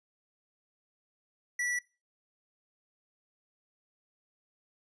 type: tone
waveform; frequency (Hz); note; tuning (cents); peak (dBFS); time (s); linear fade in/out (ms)
square; 1953; B6; -20; -30; 1.59-1.79; 5
effects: noise-tail reverb RT60 0.3 s tail -22 dB re dry + resampled to 22050 Hz